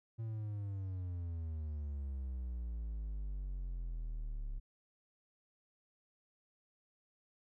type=exponential sweep; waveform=triangle; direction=down; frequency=114.3 to 34.65 Hz; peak=-36 dBFS; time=0.18-4.6 s; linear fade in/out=20 ms; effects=none